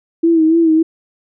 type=tone with vibrato; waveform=sine; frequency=325.2 Hz; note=E4; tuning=23 cents flat; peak=-8 dBFS; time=0.23-0.83 s; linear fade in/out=10 ms; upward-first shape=sine; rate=3.5 Hz; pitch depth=55 cents each way; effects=none